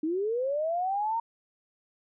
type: linear sweep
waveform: sine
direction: up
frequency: 300.2 to 932.3 Hz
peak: -26 dBFS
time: 0.03-1.2 s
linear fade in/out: 5 ms
effects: none